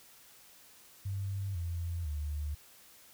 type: tone with pitch steps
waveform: sine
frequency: 98 / 85.31 / 74.27 Hz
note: G2 / F2 / D2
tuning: 0 / -40 / +20 cents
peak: -33 dBFS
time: 1.05-2.55 s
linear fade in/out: 10 ms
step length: 500 ms
effects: white hiss -58 dBFS RMS until 3.13 s